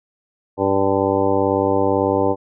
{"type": "harmonic tone with a mistuned harmonic", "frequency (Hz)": 98, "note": "G2", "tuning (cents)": 0, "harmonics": [1, 2, 3, 4, 5, 6, 8, 9, 10], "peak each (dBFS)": [-27, -29, -22, -22, -20, -23, -26, -24, -31], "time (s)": [0.57, 2.36], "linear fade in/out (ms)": 50, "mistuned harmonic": 10, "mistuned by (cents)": 64, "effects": []}